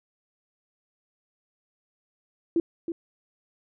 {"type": "tone with echo", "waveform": "sine", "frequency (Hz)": 335.5, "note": "E4", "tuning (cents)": 31, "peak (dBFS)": -19, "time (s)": [2.56, 2.6], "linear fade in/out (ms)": 2, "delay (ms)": 320, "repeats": 1, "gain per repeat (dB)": -8, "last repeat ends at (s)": 2.92, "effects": []}